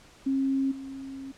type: tone with level steps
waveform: sine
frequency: 270 Hz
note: C#4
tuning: 45 cents flat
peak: -23 / -36 dBFS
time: 0.26-1.32 s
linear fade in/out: 10 ms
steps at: 0.71 s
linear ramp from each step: 10 ms
effects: pink hiss -54 dBFS RMS until 1.37 s + low-pass 8000 Hz 12 dB/octave